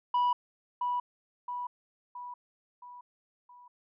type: tone with echo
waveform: sine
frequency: 980 Hz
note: B5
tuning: 14 cents flat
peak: -21 dBFS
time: 0.14-0.33 s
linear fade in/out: 5 ms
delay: 670 ms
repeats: 5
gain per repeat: -6 dB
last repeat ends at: 3.68 s
effects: tanh soft clip ceiling -23 dBFS